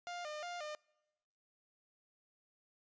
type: tone with vibrato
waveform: sawtooth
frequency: 652 Hz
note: E5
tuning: 19 cents flat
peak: -38 dBFS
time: 0.07-0.75 s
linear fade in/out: 0 ms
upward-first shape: square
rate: 2.8 Hz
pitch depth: 130 cents each way
effects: noise-tail reverb RT60 1.0 s tail -26 dB re dry + resampled to 16000 Hz